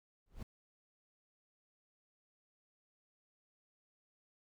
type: noise with exponential growth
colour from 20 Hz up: brown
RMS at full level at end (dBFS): -38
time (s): 0.26-0.43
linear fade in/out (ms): 5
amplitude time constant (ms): 35
effects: none